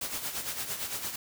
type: noise with tremolo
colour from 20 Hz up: white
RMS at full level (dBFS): -33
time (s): 0.01-1.16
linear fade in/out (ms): 5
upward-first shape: sine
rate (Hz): 8.8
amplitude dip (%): 60
effects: none